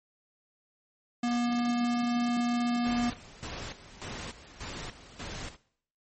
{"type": "tone", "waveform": "square", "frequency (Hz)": 240, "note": "B3", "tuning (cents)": -49, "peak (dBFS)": -27, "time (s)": [1.23, 3.1], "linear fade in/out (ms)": 5}
{"type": "noise with tremolo", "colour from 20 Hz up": "pink", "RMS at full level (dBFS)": -39, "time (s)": [2.84, 5.57], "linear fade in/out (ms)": 20, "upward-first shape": "square", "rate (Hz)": 1.7, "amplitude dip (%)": 75}
{"effects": ["noise-tail reverb RT60 0.6 s tail -19 dB re dry", "MP3 32 kbps"]}